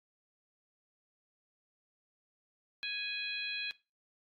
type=harmonic tone with a mistuned harmonic; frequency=832 Hz; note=G#5; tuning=3 cents sharp; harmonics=2 / 3 / 4 / 5; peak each=-44 / -39 / -42 / -42 dBFS; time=2.83-3.71 s; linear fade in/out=0 ms; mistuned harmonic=5; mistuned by=-37 cents; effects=noise-tail reverb RT60 0.3 s tail -20 dB re dry + AAC 48 kbps